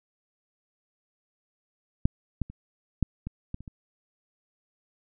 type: clicks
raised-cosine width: 5 ms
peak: -8 / -15 / -29 / -10 / -21 / -20 / -30 / -28 dBFS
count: 8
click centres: 2.055 / 2.417 / 2.5 / 3.027 / 3.27 / 3.544 / 3.606 / 3.678 s
effects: none